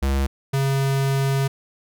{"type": "tone pair in turn", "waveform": "square", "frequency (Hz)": [68.1, 136.44], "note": ["C#2", "C#3"], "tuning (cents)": [-30, -27], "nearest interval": "octave", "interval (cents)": 1203, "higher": "second", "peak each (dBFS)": -19, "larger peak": "neither", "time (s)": [[0.02, 0.27], [0.53, 1.48]], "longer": "second", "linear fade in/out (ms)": 10, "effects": []}